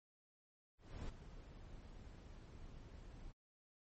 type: noise with ADSR envelope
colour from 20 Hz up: brown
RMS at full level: -44 dBFS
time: 0.78-3.33 s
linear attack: 310 ms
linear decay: 11 ms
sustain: -11 dB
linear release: 29 ms
effects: MP3 32 kbps